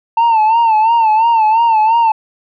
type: tone with vibrato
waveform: sine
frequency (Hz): 896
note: A5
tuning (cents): +31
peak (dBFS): -5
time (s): 0.17-2.12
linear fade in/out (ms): 5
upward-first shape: sine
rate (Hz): 2.9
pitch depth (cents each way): 79
effects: tanh soft clip ceiling -7 dBFS